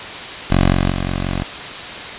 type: tone with level steps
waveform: 10% pulse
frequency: 45.66 Hz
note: F#1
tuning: 22 cents flat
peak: -3 / -6 / -11 dBFS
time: 0.5-1.44 s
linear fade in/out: 10 ms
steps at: 0.73 / 0.9 s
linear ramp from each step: 10 ms
effects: white hiss -28 dBFS RMS until 2.18 s + resampled to 8000 Hz